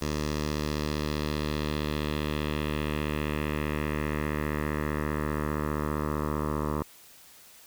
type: tone with low-pass filter sweep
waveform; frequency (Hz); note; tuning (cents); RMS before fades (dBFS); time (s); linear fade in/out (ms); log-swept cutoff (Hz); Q
10% pulse; 75.2; D2; +42; -30; 0.01-6.83; 10; 6200 to 1100; 2
effects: white hiss -53 dBFS RMS until 7.66 s

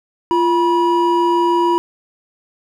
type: tone pair together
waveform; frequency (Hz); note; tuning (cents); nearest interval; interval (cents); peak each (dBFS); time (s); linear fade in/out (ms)
triangle; 345.5 / 969.9; F4 / B5; -19 / -32; octave + tritone; 1787; -13; 0.31-1.78; 0
effects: none

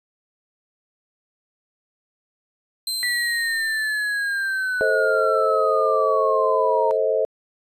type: tone with exponential decay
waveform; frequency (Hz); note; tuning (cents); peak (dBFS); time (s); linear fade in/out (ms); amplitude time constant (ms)
sawtooth; 4109; C8; -32; -20; 2.87-6.97; 2; 890
type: linear sweep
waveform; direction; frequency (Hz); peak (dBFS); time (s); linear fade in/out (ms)
sine; down; 1960 to 921; -21; 3.03-6.91; 0
type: chord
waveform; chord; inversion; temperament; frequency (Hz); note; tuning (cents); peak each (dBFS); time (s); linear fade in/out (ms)
sine; A diminished; none; just; 440 / 528 / 633.6; A4 / C5 / Eb5; 0 / +16 / +31; -22; 4.81-7.25; 0
effects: resampled to 32000 Hz

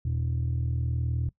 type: tone pair together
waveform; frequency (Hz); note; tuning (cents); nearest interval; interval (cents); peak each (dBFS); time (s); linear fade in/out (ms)
sine; 81.2 / 120.75; E2 / B2; -26 / -39; perfect fifth; 687; -26; 0.05-1.29; 5
effects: noise-tail reverb RT60 0.1 s tail -22 dB re dry + tanh soft clip ceiling -22 dBFS

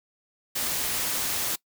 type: noise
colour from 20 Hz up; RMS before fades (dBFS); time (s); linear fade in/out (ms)
white; -28; 0.55-1.56; 10
effects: noise-tail reverb RT60 0.1 s tail -22 dB re dry

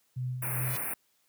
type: tone with tremolo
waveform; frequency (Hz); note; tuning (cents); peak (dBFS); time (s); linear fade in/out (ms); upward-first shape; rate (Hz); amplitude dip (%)
sine; 126.3; B2; +39; -29; 0.16-0.76; 10; sine; 2.6; 55
type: band-stop noise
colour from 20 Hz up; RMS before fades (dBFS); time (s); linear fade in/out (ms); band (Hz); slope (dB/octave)
white; -34; 0.42-0.94; 5; 2600 to 9100; 96
type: tone with exponential growth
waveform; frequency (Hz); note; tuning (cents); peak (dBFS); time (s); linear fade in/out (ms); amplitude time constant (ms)
5% pulse; 495.3; B4; +5; -26; 0.55-0.77; 5; 46
effects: white hiss -71 dBFS RMS until 1.28 s + high-pass 80 Hz 12 dB/octave

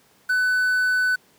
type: tone with quantisation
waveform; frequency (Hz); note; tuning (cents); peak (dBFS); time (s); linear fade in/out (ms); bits
triangle; 1500; F#6; +23; -16; 0.29-1.16; 10; 7
effects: pink hiss -57 dBFS RMS until 1.38 s + high-pass 150 Hz 12 dB/octave

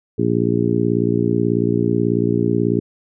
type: harmonic tone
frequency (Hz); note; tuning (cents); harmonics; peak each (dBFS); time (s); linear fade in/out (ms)
58.27; A#1; 0; 2 / 3 / 4 / 5 / 6 / 7; -22 / -22 / -22 / -22 / -22 / -22; 0.18-2.8; 10
effects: none

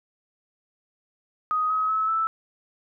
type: tone with pitch steps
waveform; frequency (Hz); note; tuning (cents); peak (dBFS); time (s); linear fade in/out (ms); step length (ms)
sine; 1251 / 1272.9 / 1295.1 / 1317.8; D#6 / D#6 / E6 / E6; +9 / +39 / -31 / -1; -21; 1.51-2.27; 0; 190
effects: none

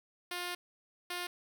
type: tone pair in turn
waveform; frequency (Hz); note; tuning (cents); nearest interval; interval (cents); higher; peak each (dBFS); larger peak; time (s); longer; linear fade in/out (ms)
5% pulse; 354.4 / 354.4; F4 / F4; +25 / +25; unison; 0; neither; -25; neither; 0.31-0.55 / 1.1-1.27; first; 5
effects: none

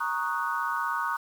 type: chord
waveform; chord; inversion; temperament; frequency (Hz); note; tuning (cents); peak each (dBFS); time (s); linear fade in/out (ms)
sine; D# minor seventh; second; equal; 932.3 / 1108.7 / 1244.5 / 1480; A#5 / C#6 / D#6 / F#6; 0 / 0 / 0 / 0; -32; 0-1.17; 10
effects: 8-bit

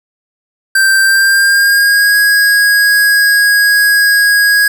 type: tone with pitch glide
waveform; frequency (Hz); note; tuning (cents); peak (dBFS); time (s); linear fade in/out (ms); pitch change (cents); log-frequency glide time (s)
square; 1568 to 1649.8; G6 to G#6; 0 to -12; -7; 0.75-4.68; 5; +88; 1.02-2.16
effects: none

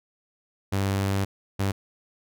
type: tone bursts at uneven times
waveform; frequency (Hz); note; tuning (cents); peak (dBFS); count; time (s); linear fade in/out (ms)
sawtooth; 98; G2; 0; -19; 2; 0.72-1.25 / 1.59-1.72; 10
effects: none

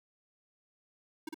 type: tone with echo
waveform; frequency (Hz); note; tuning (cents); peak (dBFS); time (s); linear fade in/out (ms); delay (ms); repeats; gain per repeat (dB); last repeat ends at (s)
square; 314.1; D#4; +16; -37; 1.27-1.29; 5; 54; 1; -2; 1.344
effects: none

